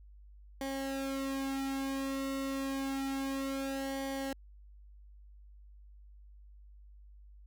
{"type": "tone with flanger", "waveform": "sawtooth", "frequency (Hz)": 271.1, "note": "C#4", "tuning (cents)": -38, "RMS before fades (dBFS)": -36, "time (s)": [0.61, 4.33], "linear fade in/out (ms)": 2, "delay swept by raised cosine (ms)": [0.76, 2.46], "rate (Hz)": 0.29, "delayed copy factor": -0.75, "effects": ["added 50 Hz sine -52 dBFS peak until 7.46 s"]}